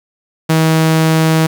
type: tone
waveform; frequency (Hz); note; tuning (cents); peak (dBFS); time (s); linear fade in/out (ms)
sawtooth; 160; D#3; +49; -5; 0.49-1.47; 10
effects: 7-bit